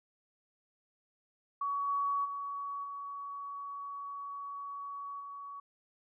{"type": "tone with level steps", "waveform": "sine", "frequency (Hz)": 1127, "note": "C#6", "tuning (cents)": 28, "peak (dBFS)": [-31, -29, -36, -39, -42], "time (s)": [1.61, 5.6], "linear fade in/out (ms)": 5, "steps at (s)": [1.87, 2.24, 2.83, 5.19], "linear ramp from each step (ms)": 20, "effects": []}